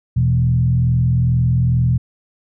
sine tone with frequency modulation, 123.47 Hz, B2, in tune, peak -12 dBFS, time 0.16-1.98 s, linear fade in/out 10 ms, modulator 42.3 Hz, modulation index 0.78, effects none

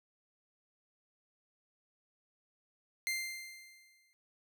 sawtooth tone with exponential decay, 2093 Hz, C7, in tune, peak -28 dBFS, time 3.07-4.13 s, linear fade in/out 0 ms, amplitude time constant 230 ms, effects none

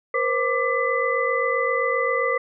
sine tone cluster, 477.4 / 525 / 1177 / 2008 Hz, A#4 / C5 / D6 / B6, +41 / +6 / +3 / +28 cents, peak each -25 dBFS, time 0.14-2.38 s, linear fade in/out 5 ms, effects none

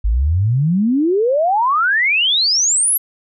sine exponential sweep, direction up, 49 to 11840 Hz, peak -12 dBFS, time 0.04-2.98 s, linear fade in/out 10 ms, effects none

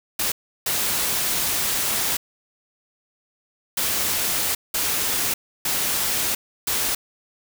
white noise bursts at uneven times, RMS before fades -23 dBFS, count 6, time 0.19-0.32 / 0.66-2.17 / 3.77-4.55 / 4.74-5.34 / 5.65-6.35 / 6.67-6.95 s, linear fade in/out 5 ms, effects none

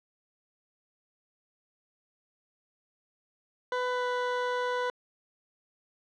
20% pulse tone with pitch glide, 498.8 to 495.1 Hz, B4 to B4, +17 to +4 cents, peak -23 dBFS, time 3.72-4.9 s, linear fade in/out 2 ms, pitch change -13 cents, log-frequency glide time 3.9-4.06 s, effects low-pass 3000 Hz 12 dB/octave

